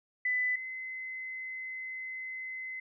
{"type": "tone pair in turn", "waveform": "sine", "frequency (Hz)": [2000, 2046], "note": ["B6", "C7"], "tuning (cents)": [21, -39], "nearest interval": "unison", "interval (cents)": 40, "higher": "second", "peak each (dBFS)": [-27, -37], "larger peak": "first", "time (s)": [[0.25, 0.56], [0.56, 2.8]], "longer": "second", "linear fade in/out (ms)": 5, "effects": []}